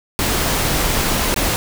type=noise with dropouts; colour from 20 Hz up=pink; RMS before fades=-18 dBFS; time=0.19-1.56 s; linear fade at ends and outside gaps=0 ms; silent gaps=1.343-1.362 s; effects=none